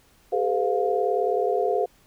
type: tone cluster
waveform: sine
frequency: 396.7 / 435.6 / 506 / 705 Hz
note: G4 / A4 / B4 / F5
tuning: +21 / -17 / +42 / +16 cents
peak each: -26 dBFS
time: 0.32-1.86 s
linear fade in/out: 10 ms
effects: pink hiss -59 dBFS RMS until 2.06 s